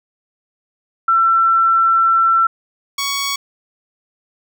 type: tone pair in turn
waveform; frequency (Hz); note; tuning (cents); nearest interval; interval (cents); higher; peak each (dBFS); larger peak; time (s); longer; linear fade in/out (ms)
sine / 10% pulse; 1345 / 1117.4; E6 / C#6; +34 / +13; minor third; 321; first; -10; neither; 1.08-2.47 / 2.98-3.36; first; 5
effects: none